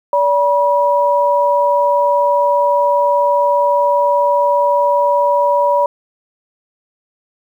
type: tone pair together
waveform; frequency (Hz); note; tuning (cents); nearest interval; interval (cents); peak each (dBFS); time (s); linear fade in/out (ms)
sine; 576 / 967; D5 / B5; -34 / -37; major sixth; 897; -13; 0.13-5.86; 2
effects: 8-bit